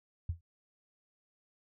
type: tone with exponential decay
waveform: sine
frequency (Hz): 84.5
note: E2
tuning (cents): +43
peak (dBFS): -28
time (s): 0.29-0.41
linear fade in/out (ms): 5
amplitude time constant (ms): 24
effects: none

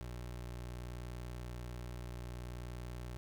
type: tone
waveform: 25% pulse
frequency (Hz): 60.6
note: B1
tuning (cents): -32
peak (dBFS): -39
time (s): 0.01-3.17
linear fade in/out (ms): 0
effects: none

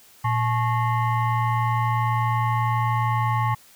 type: tone with frequency modulation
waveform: sine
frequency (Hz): 116.54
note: A#2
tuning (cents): 0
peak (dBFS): -19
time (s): 0.24-3.55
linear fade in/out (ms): 10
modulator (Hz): 978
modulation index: 1.1
effects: white hiss -52 dBFS RMS until 3.75 s

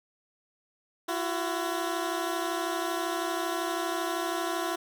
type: tone pair together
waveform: 15% pulse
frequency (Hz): 337.3 / 370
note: E4 / F#4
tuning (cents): +40 / 0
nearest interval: major second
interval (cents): 160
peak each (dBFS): -24 / -27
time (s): 1.08-4.76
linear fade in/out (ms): 10
effects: none

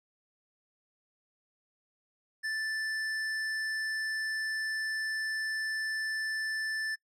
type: tone with tanh clipping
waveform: sine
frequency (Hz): 1760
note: A6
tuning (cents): 0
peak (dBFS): -33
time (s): 2.43-6.96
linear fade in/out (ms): 20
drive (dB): 18
effects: noise-tail reverb RT60 0.1 s tail -23 dB re dry + low-pass 9000 Hz 12 dB/octave

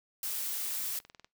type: noise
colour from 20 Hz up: blue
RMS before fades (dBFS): -35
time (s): 0.23-0.99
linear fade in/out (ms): 2
type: click train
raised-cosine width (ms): 0.2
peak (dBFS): -33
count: 13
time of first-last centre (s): 0.66-1.245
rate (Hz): 20.5
effects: noise-tail reverb RT60 0.2 s tail -22 dB re dry

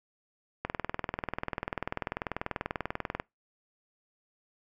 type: click train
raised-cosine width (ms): 0.5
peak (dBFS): -16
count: 53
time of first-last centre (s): 0.65-3.199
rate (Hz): 20.4
effects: noise-tail reverb RT60 0.2 s tail -25 dB re dry

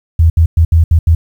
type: tone bursts at uneven times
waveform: sine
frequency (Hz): 81.9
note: E2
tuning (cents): -11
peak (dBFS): -4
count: 6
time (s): 0.19-0.3 / 0.37-0.46 / 0.57-0.65 / 0.72-0.84 / 0.91-0.99 / 1.07-1.15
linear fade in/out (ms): 5
effects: 7-bit

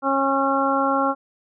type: harmonic tone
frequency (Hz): 272.8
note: C#4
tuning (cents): -28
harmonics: 1 / 2 / 3 / 4 / 5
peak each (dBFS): -24 / -24 / -24 / -24 / -24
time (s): 0.02-1.15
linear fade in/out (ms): 50
effects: none

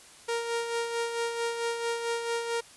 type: tone with tremolo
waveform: sawtooth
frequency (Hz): 466.2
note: A#4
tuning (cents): 0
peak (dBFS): -23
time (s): 0.28-2.61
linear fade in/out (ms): 10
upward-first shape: sine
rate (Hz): 4.5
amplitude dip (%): 50
effects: white hiss -52 dBFS RMS until 2.76 s + resampled to 24000 Hz

